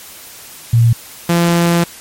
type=tone pair in turn; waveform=sine / sawtooth; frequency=116.7 / 170.95 Hz; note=A#2 / F3; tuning=+2 / -37 cents; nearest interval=perfect fifth; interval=661 cents; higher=second; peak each=-6 dBFS; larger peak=neither; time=0.73-0.93 / 1.29-1.84 s; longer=second; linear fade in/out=5 ms; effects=white hiss -35 dBFS RMS until 2 s + MP3 64 kbps